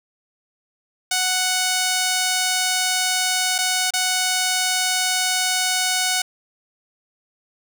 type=tone with dropouts; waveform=5% pulse; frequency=740 Hz; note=F#5; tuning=in tune; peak=-7 dBFS; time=1.11-6.22 s; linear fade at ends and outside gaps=5 ms; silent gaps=3.582-3.586 / 3.906-3.936 s; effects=none